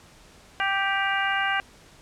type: harmonic tone with a mistuned harmonic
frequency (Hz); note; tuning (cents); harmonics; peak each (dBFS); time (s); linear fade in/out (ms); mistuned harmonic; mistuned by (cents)
392; G4; 0; 2 / 3 / 4 / 5 / 6 / 7; -28 / -31 / -26 / -31 / -33 / -32; 0.6-1.6; 0; 7; +50
effects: pink hiss -52 dBFS RMS until 2.01 s + low-pass 9000 Hz 12 dB/octave